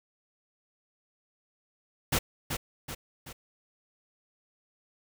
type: noise with echo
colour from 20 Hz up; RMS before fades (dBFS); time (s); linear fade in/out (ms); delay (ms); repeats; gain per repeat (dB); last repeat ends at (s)
pink; -26; 2.12-2.19; 10; 380; 3; -6; 3.33
effects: none